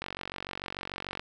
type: click train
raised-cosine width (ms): 0.3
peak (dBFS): -19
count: 56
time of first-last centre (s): 0.02-1.195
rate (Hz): 46.8
effects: none